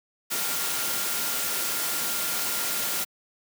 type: tone in noise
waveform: sine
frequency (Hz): 1399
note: F6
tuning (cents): +3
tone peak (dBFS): -39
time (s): 0.3-3.05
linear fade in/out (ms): 20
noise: white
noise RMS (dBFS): -28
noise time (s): 0.3-3.05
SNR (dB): -14
effects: high-pass 150 Hz 12 dB/octave